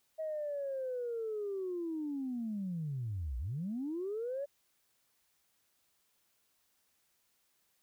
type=linear two-way sweep; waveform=sine; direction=down then up; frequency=640 to 56.2 to 578 Hz; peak=-34 dBFS; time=0.18-4.46 s; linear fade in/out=20 ms; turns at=3.38 s; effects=tanh soft clip ceiling -30 dBFS + white hiss -75 dBFS RMS until 7.82 s